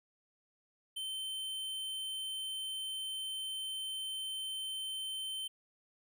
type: tone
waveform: square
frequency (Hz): 3092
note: G7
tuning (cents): -24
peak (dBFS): -38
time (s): 0.96-5.48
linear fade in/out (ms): 10
effects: none